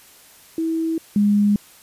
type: tone pair in turn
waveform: sine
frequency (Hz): 325.2 / 205.5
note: E4 / G#3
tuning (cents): -23 / -18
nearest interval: minor sixth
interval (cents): 795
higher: first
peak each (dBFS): -19 / -13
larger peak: second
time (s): 0.58-0.98 / 1.16-1.56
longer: neither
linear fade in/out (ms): 2
effects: white hiss -48 dBFS RMS until 1.82 s + resampled to 32000 Hz